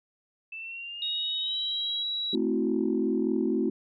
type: exponential sweep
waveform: sine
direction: up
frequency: 2637 to 3322 Hz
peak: -36 dBFS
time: 0.52-2.03 s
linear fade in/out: 5 ms
type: tone with pitch glide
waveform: sine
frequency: 3763 to 3889 Hz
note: A#7 to B7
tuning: +16 to -27 cents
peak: -28 dBFS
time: 1.02-2.35 s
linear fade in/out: 2 ms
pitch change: +57 cents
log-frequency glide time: 1.41-1.56 s
type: chord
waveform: sine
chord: F# half-diminished seventh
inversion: first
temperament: equal with one note detuned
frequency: 220 / 261.6 / 326.4 / 370 Hz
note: A3 / C4 / E4 / F#4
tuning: 0 / 0 / -17 / 0 cents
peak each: -29 dBFS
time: 2.33-3.7 s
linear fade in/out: 5 ms
effects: tanh soft clip ceiling -14 dBFS